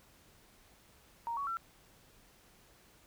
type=tone with pitch steps; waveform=sine; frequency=932.3 / 1121.6 / 1349.3 Hz; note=A#5 / C#6 / E6; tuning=0 / +20 / +40 cents; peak=-34 dBFS; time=1.27-1.57 s; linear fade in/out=0 ms; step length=100 ms; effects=pink hiss -63 dBFS RMS until 3.06 s